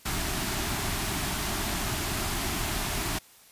pink band-stop noise, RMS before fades -30 dBFS, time 0.05-3.19 s, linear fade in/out 10 ms, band 420 to 600 Hz, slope 96 dB/octave, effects white hiss -55 dBFS RMS until 3.51 s + resampled to 32000 Hz

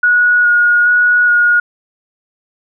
sine tone with vibrato, 1449 Hz, F#6, 37 cents flat, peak -7 dBFS, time 0.03-1.6 s, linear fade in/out 5 ms, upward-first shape square, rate 1.2 Hz, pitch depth 12 cents each way, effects none

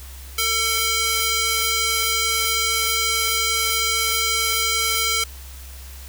square tone with high-pass filter, 448.8 Hz, A4, 34 cents sharp, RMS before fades -21 dBFS, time 0.38-5.24 s, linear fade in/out 5 ms, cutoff 2100 Hz, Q 0.66, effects added 66 Hz sine -36 dBFS peak until 6.08 s + white hiss -43 dBFS RMS until 6.08 s

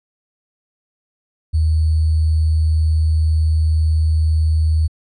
sine tone with sample-and-hold, 79 Hz, D#2, 27 cents sharp, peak -12 dBFS, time 1.53-4.88 s, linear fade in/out 20 ms, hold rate 4410 Hz, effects resampled to 24000 Hz

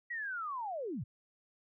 sine linear sweep, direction down, 1948 to 89.1 Hz, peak -36 dBFS, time 0.1-1.04 s, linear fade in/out 10 ms, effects none

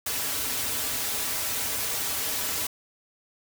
white noise with comb filter, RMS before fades -29 dBFS, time 0.06-2.67 s, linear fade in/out 5 ms, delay 5.6 ms, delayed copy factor -0.75, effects none

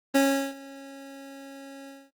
25% pulse tone with ADSR envelope, 274.3 Hz, C#4, 18 cents flat, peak -13 dBFS, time 0.14-2.11 s, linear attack 16 ms, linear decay 380 ms, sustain -24 dB, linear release 230 ms, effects noise-tail reverb RT60 0.1 s tail -20 dB re dry + Opus 24 kbps

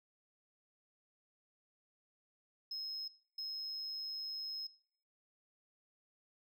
sine tone bursts at uneven times, 5150 Hz, E8, 41 cents flat, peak -37 dBFS, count 2, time 2.71-3.08 / 3.38-4.67 s, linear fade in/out 5 ms, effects noise-tail reverb RT60 0.6 s tail -23 dB re dry + tanh soft clip ceiling -38 dBFS

